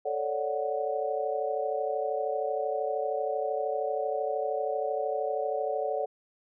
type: chord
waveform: sine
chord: D major seventh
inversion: second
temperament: equal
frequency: 440 / 554.4 / 587.3 / 740 Hz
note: A4 / C#5 / D5 / F#5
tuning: 0 / 0 / 0 / 0 cents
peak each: -33 dBFS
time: 0.05-6.06 s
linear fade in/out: 10 ms
effects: none